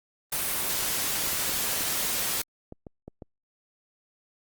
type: noise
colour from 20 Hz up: white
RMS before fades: -28 dBFS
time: 0.32-2.42 s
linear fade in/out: 5 ms
type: clicks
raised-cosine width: 2 ms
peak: -27 dBFS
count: 9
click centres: 1.238 / 1.274 / 1.332 / 1.494 / 1.808 / 2.724 / 2.868 / 3.08 / 3.222 s
effects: Opus 32 kbps